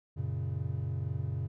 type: chord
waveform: triangle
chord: F# major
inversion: none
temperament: equal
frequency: 92.5 / 116.54 / 138.59 Hz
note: F#2 / A#2 / C#3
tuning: 0 / 0 / 0 cents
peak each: -34 dBFS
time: 0.16-1.48 s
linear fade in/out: 20 ms
effects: none